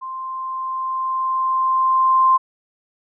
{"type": "tone with level ramp", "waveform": "sine", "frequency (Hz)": 1046.5, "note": "C6", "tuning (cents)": 0, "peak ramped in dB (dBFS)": [-27, -10], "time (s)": [0.01, 2.38], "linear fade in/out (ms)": 20, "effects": []}